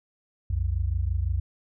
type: tone pair together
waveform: sine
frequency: 62.6 / 88.53 Hz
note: B1 / F2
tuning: +24 / +24 cents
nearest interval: tritone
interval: 600 cents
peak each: -26 dBFS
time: 0.5-1.4 s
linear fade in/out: 5 ms
effects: none